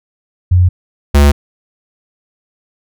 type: tone pair in turn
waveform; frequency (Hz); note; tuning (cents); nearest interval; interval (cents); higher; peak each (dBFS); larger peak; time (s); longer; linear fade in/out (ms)
sine / square; 90.1 / 71.74; F#2 / D2; -45 / -40; major third; 395; first; -5; neither; 0.51-0.69 / 1.14-1.32; neither; 10
effects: none